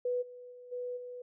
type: tone with level steps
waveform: sine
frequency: 493.6 Hz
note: B4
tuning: 1 cent flat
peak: -29 / -46 / -48 / -35 / -41 dBFS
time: 0.05-1.22 s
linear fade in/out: 5 ms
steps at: 0.21 / 0.51 / 0.71 / 0.96 s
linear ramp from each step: 20 ms
effects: none